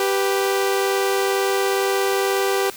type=tone pair together; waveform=sawtooth; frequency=391.7 / 493.9 Hz; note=G4 / B4; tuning=-1 / 0 cents; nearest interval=major third; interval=401 cents; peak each=-15 / -21 dBFS; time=0-2.7 s; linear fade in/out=2 ms; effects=white hiss -39 dBFS RMS until 2.76 s